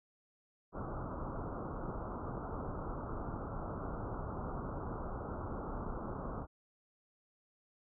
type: low-pass noise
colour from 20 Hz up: pink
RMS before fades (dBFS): -41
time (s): 0.72-6.47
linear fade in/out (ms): 50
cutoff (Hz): 1400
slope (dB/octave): 96
effects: none